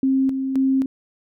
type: tone with tremolo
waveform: sine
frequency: 266.4 Hz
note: C4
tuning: 31 cents sharp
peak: -15 dBFS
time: 0.03-0.86 s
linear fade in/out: 2 ms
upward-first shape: square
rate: 1.9 Hz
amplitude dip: 50%
effects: none